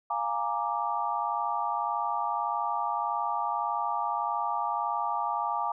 sine chord, Bb dominant seventh, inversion second, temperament equal, 698.5 / 830.6 / 932.3 / 1174.7 Hz, F5 / Ab5 / Bb5 / D6, 0 / 0 / 0 / 0 cents, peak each -35 / -32 / -32 / -32 dBFS, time 0.1-5.72 s, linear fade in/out 5 ms, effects none

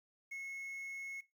triangle tone with quantisation, 2181 Hz, C#7, 29 cents flat, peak -40 dBFS, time 0.31-1.21 s, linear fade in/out 10 ms, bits 11, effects noise-tail reverb RT60 0.2 s tail -17 dB re dry

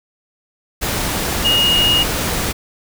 sine tone in noise, 2864 Hz, F7, 43 cents sharp, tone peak -12 dBFS, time 1.44-2.04 s, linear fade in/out 20 ms, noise pink, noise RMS -20 dBFS, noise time 0.81-2.53 s, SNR +5 dB, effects none

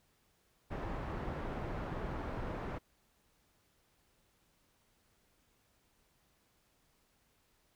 pink low-pass noise, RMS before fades -40 dBFS, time 0.7-2.79 s, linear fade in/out 20 ms, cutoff 1300 Hz, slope 12 dB/octave, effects pink hiss -73 dBFS RMS until 7.75 s

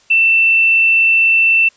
sine tone, 2676 Hz, E7, 25 cents sharp, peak -8 dBFS, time 0.1-1.69 s, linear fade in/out 10 ms, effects white hiss -51 dBFS RMS until 1.76 s + resampled to 16000 Hz

